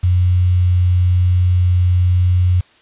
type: tone with quantisation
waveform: sine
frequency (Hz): 89.9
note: F#2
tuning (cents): -49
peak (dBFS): -10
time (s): 0.03-2.61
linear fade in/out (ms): 10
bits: 6
effects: white hiss -50 dBFS RMS until 2.81 s + resampled to 8000 Hz